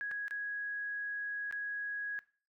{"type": "tone with dropouts", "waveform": "sine", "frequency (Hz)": 1661.2, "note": "G#6", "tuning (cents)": 0, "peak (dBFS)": -35, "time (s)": [0.01, 2.19], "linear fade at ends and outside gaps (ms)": 0, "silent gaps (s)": [[0.112, 0.115], [0.281, 0.309], [1.511, 1.525]], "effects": ["noise-tail reverb RT60 0.4 s tail -19 dB re dry"]}